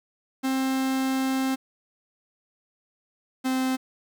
45% pulse tone pair in turn, 264.4 / 260 Hz, C4 / C4, +18 / -11 cents, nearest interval unison, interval 29 cents, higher first, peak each -23 dBFS, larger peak neither, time 0.43-1.56 / 3.44-3.77 s, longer first, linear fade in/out 20 ms, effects 9-bit

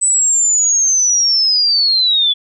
sine linear sweep, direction down, 8040 to 3407 Hz, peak -10 dBFS, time 0.01-2.34 s, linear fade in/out 20 ms, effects none

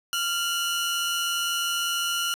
sawtooth tone pair together, 1388.9 / 2943 Hz, F6 / F#7, -10 / -10 cents, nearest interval octave + minor second, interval 1300 cents, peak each -24 dBFS, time 0.13-2.34 s, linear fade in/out 0 ms, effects resampled to 32000 Hz + 8-bit

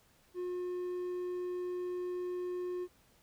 triangle tone, 359.2 Hz, F4, 49 cents sharp, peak -33 dBFS, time 0.34-2.88 s, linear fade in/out 50 ms, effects pink hiss -67 dBFS RMS until 3.22 s

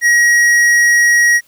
sine tone with tanh clipping, 1900 Hz, A#6, 33 cents sharp, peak -9 dBFS, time 0.01-1.41 s, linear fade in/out 50 ms, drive 12 dB, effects white hiss -52 dBFS RMS until 1.47 s

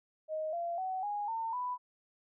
sine tone with pitch steps, 625 / 685.5 / 751.9 / 824.7 / 904.5 / 992.1 Hz, D#5 / F5 / F#5 / G#5 / A5 / B5, +8 / -32 / +28 / -12 / +48 / +8 cents, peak -33 dBFS, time 0.28-1.78 s, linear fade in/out 50 ms, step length 250 ms, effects none

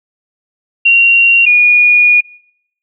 sine tone pair in turn, 2755 / 2446 Hz, F7 / D#7, -24 / -30 cents, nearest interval major second, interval 206 cents, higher first, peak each -4 dBFS, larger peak neither, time 0.85-1.46 / 1.46-2.21 s, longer second, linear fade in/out 10 ms, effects noise-tail reverb RT60 0.8 s tail -24 dB re dry

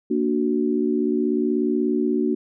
sine chord, Bb augmented, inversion none, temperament equal, 233.1 / 293.7 / 370 Hz, Bb3 / D4 / F#4, 0 / 0 / 0 cents, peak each -23 dBFS, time 0.1-2.35 s, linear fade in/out 10 ms, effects none

